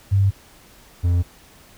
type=tone pair in turn; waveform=sine / triangle; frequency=98.3 / 87.58 Hz; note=G2 / F2; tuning=+5 / +5 cents; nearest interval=major second; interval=200 cents; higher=first; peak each=-13 dBFS; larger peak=neither; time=0.11-0.31 / 1.03-1.23 s; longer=neither; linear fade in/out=20 ms; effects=pink hiss -49 dBFS RMS until 1.77 s